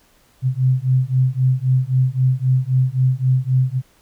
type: beating tone pair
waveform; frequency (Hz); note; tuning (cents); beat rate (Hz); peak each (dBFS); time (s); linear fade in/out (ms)
sine; 127.5 / 131.3; C3 / C3; -44 / +6; 3.8; -17; 0.42-3.82; 50
effects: pink hiss -56 dBFS RMS until 4.01 s